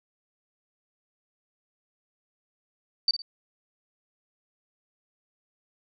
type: tone with echo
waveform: sine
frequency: 4610 Hz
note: D8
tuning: 33 cents flat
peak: -18 dBFS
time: 3.08-3.11 s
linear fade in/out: 2 ms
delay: 55 ms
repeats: 2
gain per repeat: -10 dB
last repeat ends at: 3.22 s
effects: none